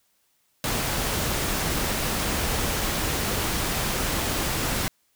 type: noise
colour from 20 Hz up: pink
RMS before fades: -26 dBFS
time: 0.64-4.88 s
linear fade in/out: 0 ms
effects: white hiss -68 dBFS RMS until 5.15 s